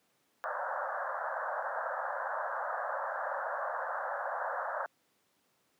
pink band-pass noise, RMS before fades -36 dBFS, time 0.44-4.86 s, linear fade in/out 0 ms, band 530 to 1700 Hz, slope 96 dB/octave, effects pink hiss -73 dBFS RMS until 5.79 s + high-pass 200 Hz 12 dB/octave

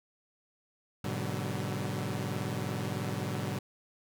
sawtooth chord, G# half-diminished seventh, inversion none, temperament equal with one note detuned, 103.83 / 123.47 / 146.83 / 189.21 Hz, G#2 / B2 / D3 / F#3, 0 / 0 / 0 / +39 cents, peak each -34 dBFS, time 1.04-3.59 s, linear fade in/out 5 ms, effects none

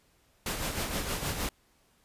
pink noise with tremolo, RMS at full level -31 dBFS, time 0.46-1.49 s, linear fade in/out 2 ms, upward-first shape sine, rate 6.4 Hz, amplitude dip 50%, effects pink hiss -67 dBFS RMS until 2.04 s + resampled to 32000 Hz

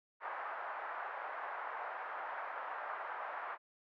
pink band-pass noise, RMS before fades -43 dBFS, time 0.2-3.58 s, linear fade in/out 50 ms, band 710 to 1600 Hz, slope 24 dB/octave, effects none

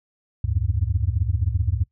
sine tone cluster, 69.9 / 85.2 / 93.1 / 108.4 Hz, C#2 / F2 / F#2 / A2, +15 / -42 / +11 / -25 cents, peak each -25 dBFS, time 0.44-1.84 s, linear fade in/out 5 ms, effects noise-tail reverb RT60 0.1 s tail -18 dB re dry + tanh soft clip ceiling -10 dBFS

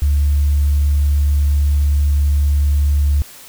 sine tone, 72.2 Hz, D2, 29 cents flat, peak -10 dBFS, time 0.02-3.22 s, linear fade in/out 0 ms, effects tanh soft clip ceiling -7 dBFS + white hiss -39 dBFS RMS until 3.48 s

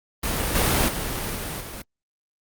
pink noise with level steps, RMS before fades -25 / -20 / -28 / -30 / -35 dBFS, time 0.23-1.82 s, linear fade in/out 5 ms, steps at 0.55 / 0.88 / 1.35 / 1.6 s, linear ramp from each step 5 ms, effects Opus 32 kbps

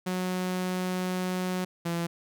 sawtooth tone pair in turn, 183.3 / 169.83 Hz, F#3 / F3, -16 / -48 cents, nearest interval minor second, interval 132 cents, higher first, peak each -24 dBFS, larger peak neither, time 0.06-1.65 / 1.85-2.07 s, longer first, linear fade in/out 10 ms, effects none

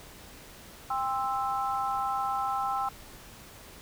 sine chord, C major, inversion second, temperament equal with one note detuned, 796.3 / 1046.5 / 1318.5 Hz, G5 / C6 / E6, +27 / 0 / 0 cents, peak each -30 / -34 / -32 dBFS, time 0.9-2.89 s, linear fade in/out 5 ms, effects pink hiss -49 dBFS RMS until 3.81 s

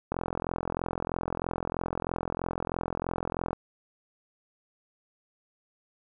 click train, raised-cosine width 1 ms, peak -16 dBFS, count 148, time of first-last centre 0.12-3.531 s, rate 43.1 Hz, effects none

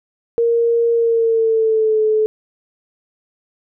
sine tone with pitch glide, 466.2 to 432.5 Hz, A#4 to A4, 0 to -30 cents, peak -12 dBFS, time 0.38-2.26 s, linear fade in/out 0 ms, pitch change -130 cents, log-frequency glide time 0.92-2.01 s, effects none

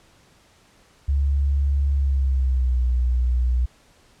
sine tone with pitch glide, 69.9 to 61.56 Hz, C#2 to B1, +15 to -5 cents, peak -17 dBFS, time 1.08-3.66 s, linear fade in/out 10 ms, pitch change -220 cents, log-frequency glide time 1.93-2.83 s, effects pink hiss -56 dBFS RMS until 4.2 s + low-pass 9000 Hz 12 dB/octave

